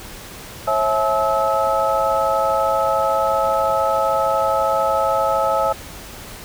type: tone cluster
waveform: sine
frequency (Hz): 542 / 655 / 856 / 1295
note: C#5 / E5 / A5 / E6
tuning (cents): -39 / -11 / -48 / -31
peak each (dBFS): -21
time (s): 0.67-5.73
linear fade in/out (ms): 10
effects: pink hiss -36 dBFS RMS until 6.44 s